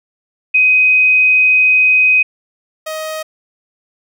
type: tone pair in turn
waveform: sine / sawtooth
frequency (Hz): 2513 / 628.2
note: D#7 / D#5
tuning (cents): +17 / +16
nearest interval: 2 octaves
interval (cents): 2401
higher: first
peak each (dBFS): -7 / -17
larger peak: first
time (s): 0.54-2.23 / 2.86-3.23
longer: first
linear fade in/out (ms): 10
effects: none